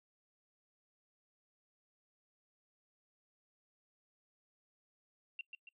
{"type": "tone with echo", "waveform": "sine", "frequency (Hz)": 2744, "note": "F7", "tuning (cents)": -31, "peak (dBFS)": -39, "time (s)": [5.39, 5.41], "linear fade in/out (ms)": 2, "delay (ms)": 140, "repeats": 2, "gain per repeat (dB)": -6, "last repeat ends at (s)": 5.69, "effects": ["noise-tail reverb RT60 0.1 s tail -24 dB re dry"]}